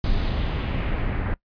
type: noise with low-pass filter sweep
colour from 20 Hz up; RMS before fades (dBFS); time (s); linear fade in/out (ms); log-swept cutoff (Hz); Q
brown; -24; 0.04-1.34; 2; 4500 to 1800; 2
effects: noise-tail reverb RT60 0.1 s tail -21 dB re dry + resampled to 11025 Hz